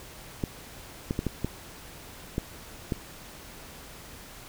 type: clicks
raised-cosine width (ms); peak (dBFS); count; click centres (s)
3; -14; 7; 0.438 / 1.109 / 1.191 / 1.267 / 1.446 / 2.381 / 2.922
effects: pink hiss -46 dBFS RMS until 4.48 s